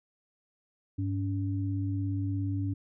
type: tone pair together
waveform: sine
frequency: 100.5 / 284.3 Hz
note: G2 / C#4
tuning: +44 / +44 cents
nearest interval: octave + tritone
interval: 1800 cents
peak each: -29 / -34 dBFS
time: 0.98-2.74 s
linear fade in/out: 10 ms
effects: none